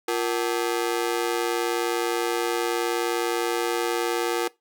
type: ring-modulated tone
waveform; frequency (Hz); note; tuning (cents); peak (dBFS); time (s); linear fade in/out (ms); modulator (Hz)
sawtooth; 410; G#4; -22; -16; 0.08-4.48; 5; 59.6
effects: noise-tail reverb RT60 0.2 s tail -21 dB re dry